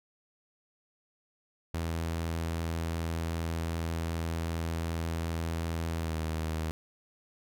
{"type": "tone with pitch glide", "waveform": "sawtooth", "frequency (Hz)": [82.6, 79.65], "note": ["E2", "D#2"], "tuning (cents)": [4, 41], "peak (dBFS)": -27, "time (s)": [1.74, 6.71], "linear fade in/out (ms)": 0, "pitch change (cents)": -63, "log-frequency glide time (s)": [5.96, 6.16], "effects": []}